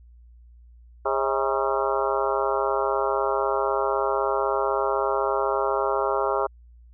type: harmonic tone with a mistuned harmonic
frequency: 136 Hz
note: C#3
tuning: 33 cents flat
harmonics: 3 / 4 / 5 / 6 / 7 / 8 / 9 / 10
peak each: -27 / -28 / -29 / -30 / -30 / -31 / -32 / -32 dBFS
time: 1.05-6.47 s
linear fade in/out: 10 ms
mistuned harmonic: 5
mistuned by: -84 cents
effects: added 59 Hz sine -47 dBFS peak until 6.93 s